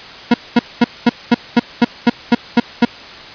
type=tone bursts; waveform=40% pulse; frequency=238.6 Hz; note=A#3; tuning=41 cents sharp; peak=-5 dBFS; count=11; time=0.31-2.851 s; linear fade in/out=5 ms; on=31 ms; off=220 ms; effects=white hiss -33 dBFS RMS until 3.34 s + resampled to 11025 Hz